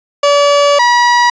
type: tone pair in turn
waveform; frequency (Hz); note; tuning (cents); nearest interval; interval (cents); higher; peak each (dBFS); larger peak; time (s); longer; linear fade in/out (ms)
30% pulse; 574 / 965.3; D5 / B5; -40 / -40; major sixth; 900; second; -4; neither; 0.23-0.79 / 0.79-1.3; first; 5
effects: resampled to 16000 Hz + 7-bit

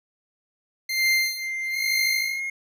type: tone with tremolo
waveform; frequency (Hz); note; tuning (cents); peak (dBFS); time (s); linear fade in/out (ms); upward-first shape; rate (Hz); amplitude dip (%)
25% pulse; 2095; C7; +2; -17; 0.89-2.4; 5; sine; 1.1; 100
type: tone with pitch glide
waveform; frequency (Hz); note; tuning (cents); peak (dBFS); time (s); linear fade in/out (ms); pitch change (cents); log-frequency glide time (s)
triangle; 2093 to 2148; C7 to C7; 0 to +45; -25; 0.97-2.5; 5; +45; 1.72-1.77
effects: none

